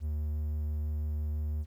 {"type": "tone", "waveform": "triangle", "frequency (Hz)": 75.5, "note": "D2", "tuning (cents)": 48, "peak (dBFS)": -28, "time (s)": [0, 1.66], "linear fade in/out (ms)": 50, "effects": ["11-bit"]}